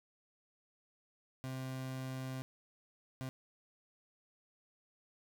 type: tone bursts at uneven times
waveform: 30% pulse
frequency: 130.81 Hz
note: C3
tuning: in tune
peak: -37 dBFS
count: 2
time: 1.44-2.42 / 3.21-3.29 s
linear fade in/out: 0 ms
effects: none